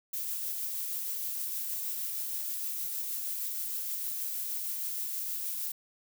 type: noise with tremolo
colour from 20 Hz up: violet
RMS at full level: -34 dBFS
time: 0.13-5.72 s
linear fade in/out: 5 ms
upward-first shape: triangle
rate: 6.4 Hz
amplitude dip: 25%
effects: none